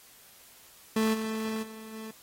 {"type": "tone with level steps", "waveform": "30% pulse", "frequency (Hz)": 220, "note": "A3", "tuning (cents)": 0, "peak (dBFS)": [-21, -28, -40, -36], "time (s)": [0.96, 2.11], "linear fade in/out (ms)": 5, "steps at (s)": [1.13, 1.62, 1.92], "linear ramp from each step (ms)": 20, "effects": ["white hiss -55 dBFS RMS until 2.22 s", "AAC 48 kbps"]}